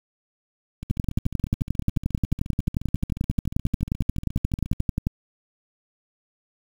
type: two click trains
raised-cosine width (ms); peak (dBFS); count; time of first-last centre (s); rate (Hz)
5; -21 / -9; 57 / 48; 0.83-4.802 / 0.91-5.069; 14.1 / 11.3
effects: 7-bit